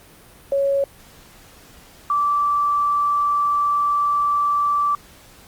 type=tone pair in turn; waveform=sine; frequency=554.4 / 1163.6 Hz; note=C#5 / D6; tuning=0 / -16 cents; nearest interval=octave + minor second; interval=1284 cents; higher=second; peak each=-16 dBFS; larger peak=neither; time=0.52-0.84 / 2.1-4.95 s; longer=second; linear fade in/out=2 ms; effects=pink hiss -47 dBFS RMS until 5.47 s + Opus 32 kbps

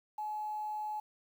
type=tone with quantisation; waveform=sine; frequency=850 Hz; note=G#5; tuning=40 cents sharp; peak=-35 dBFS; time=0.18-1 s; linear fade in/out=5 ms; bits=10; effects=none

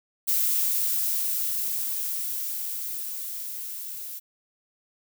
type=noise with level ramp; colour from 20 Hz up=violet; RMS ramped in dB=-23 to -37 dBFS; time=0.27-4.2 s; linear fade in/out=20 ms; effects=none

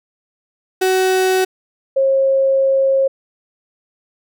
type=tone pair in turn; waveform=35% pulse / sine; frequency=374.9 / 539 Hz; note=F#4 / C#5; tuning=+23 / -49 cents; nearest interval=tritone; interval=628 cents; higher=second; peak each=-11 dBFS; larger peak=neither; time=0.81-1.45 / 1.96-3.08 s; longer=second; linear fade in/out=10 ms; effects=none

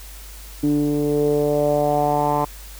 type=tone with low-pass filter sweep; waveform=10% pulse; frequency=146.83 Hz; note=D3; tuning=in tune; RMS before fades=-19 dBFS; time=0.63-2.45 s; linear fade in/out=5 ms; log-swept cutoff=290 to 1000 Hz; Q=4.1; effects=added 50 Hz sine -37 dBFS peak until 2.79 s + white hiss -42 dBFS RMS until 2.79 s

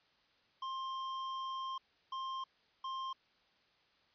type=tone bursts at uneven times; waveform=square; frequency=1057 Hz; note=C6; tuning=17 cents sharp; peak=-39 dBFS; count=3; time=0.62-1.78 / 2.12-2.44 / 2.84-3.13 s; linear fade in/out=5 ms; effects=white hiss -71 dBFS RMS until 4.14 s + resampled to 11025 Hz

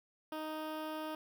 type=tone with notch filter; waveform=15% pulse; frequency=311.1 Hz; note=D#4; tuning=in tune; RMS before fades=-41 dBFS; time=0.32-1.15 s; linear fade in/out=2 ms; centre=7100 Hz; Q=0.67; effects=none

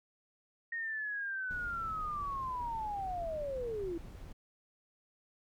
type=linear sweep; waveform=sine; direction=down; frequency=1864.7 to 324.1 Hz; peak=-35 dBFS; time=0.72-3.98 s; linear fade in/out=5 ms
type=noise; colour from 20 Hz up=brown; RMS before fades=-47 dBFS; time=1.5-4.33 s; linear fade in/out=10 ms
effects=none

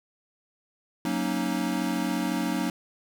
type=chord; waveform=square; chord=D# minor seventh; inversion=first; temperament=equal; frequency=185 / 233.1 / 277.2 / 311.1 Hz; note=F#3 / A#3 / C#4 / D#4; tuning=0 / 0 / 0 / 0 cents; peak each=-32 dBFS; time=1.05-2.7 s; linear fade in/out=2 ms; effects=none

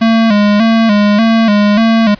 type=tone with vibrato; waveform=square; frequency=216 Hz; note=A3; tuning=32 cents flat; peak=-7 dBFS; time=0.01-2.15 s; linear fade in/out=10 ms; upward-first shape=square; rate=1.7 Hz; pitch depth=79 cents each way; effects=pink hiss -39 dBFS RMS until 2.19 s + resampled to 11025 Hz

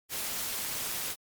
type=noise with amplitude modulation; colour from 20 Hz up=white; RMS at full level=-32 dBFS; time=0.09-1.16 s; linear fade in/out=50 ms; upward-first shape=sine; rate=221 Hz; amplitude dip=50%; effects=MP3 96 kbps

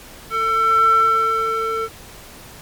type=tone with band-pass filter sweep; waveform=square; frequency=447.9 Hz; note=A4; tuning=31 cents sharp; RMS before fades=-17 dBFS; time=0.3-1.89 s; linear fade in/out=50 ms; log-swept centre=1600 to 1000 Hz; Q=6.7; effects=pink hiss -40 dBFS RMS until 2.61 s + MP3 96 kbps

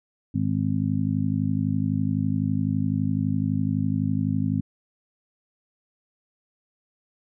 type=harmonic tone; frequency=51.91 Hz; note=G#1; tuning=in tune; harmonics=2 / 3 / 4 / 5; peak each=-27 / -27 / -27 / -27 dBFS; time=0.34-4.61 s; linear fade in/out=10 ms; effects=none

